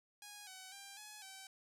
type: tone with pitch steps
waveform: 5% pulse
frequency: 826 / 754 / 793 / 844 / 770 Hz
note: G#5 / F#5 / G5 / G#5 / G5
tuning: -10 / +32 / +20 / +28 / -31 cents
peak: -39 dBFS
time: 0.22-1.47 s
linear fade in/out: 2 ms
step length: 250 ms
effects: none